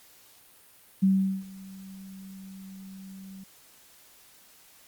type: tone with ADSR envelope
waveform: sine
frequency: 191.9 Hz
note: G3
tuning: 37 cents flat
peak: -17 dBFS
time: 1.02-3.44 s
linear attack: 15 ms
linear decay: 400 ms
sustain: -24 dB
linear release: 6 ms
effects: white hiss -56 dBFS RMS until 4.87 s + Opus 48 kbps